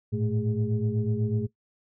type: tone cluster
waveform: sine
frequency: 106.6 / 114.7 / 217.2 / 410.4 Hz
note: G#2 / A#2 / A3 / G#4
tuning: +46 / -28 / -22 / -21 cents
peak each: -28 / -28 / -30 / -34 dBFS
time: 0.12-1.47 s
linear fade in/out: 20 ms
effects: noise-tail reverb RT60 0.1 s tail -17 dB re dry + tanh soft clip ceiling -14 dBFS